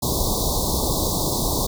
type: band-stop noise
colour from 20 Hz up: pink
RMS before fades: -22 dBFS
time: 0.02-1.67 s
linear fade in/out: 10 ms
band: 1100 to 3600 Hz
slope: 96 dB/octave
effects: none